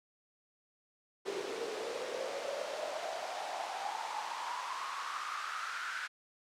pink noise with high-pass filter sweep, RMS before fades -39 dBFS, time 1.25-6.08 s, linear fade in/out 20 ms, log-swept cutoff 390 to 1500 Hz, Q 6.7, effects low-pass 6000 Hz 12 dB/octave

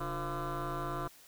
sine tone with frequency modulation, 523.3 Hz, C5, in tune, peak -31 dBFS, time 0-1.08 s, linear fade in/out 10 ms, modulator 165 Hz, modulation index 5, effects tanh soft clip ceiling -33 dBFS + white hiss -58 dBFS RMS until 1.27 s

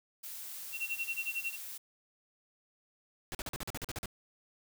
blue noise, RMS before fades -44 dBFS, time 0.23-1.78 s, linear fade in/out 10 ms
sine tone with tremolo, 2727 Hz, F7, 42 cents flat, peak -31 dBFS, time 0.72-1.57 s, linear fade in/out 50 ms, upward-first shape sine, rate 11 Hz, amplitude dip 100%
pink noise bursts, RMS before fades -39 dBFS, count 11, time 3.32-4.058 s, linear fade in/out 0 ms, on 28 ms, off 43 ms
effects none

